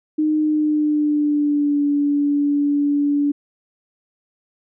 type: tone with pitch glide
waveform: sine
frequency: 307.1 to 288.2 Hz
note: D#4 to D4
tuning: -23 to -33 cents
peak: -15 dBFS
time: 0.18-3.32 s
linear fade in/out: 10 ms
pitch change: -110 cents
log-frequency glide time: 0.37-1.83 s
effects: none